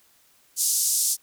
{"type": "band-pass noise", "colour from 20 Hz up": "white", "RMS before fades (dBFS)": -23, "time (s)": [0.56, 1.17], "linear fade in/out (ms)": 50, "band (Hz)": [5400, 11000], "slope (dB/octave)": 24, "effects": ["white hiss -60 dBFS RMS until 1.22 s"]}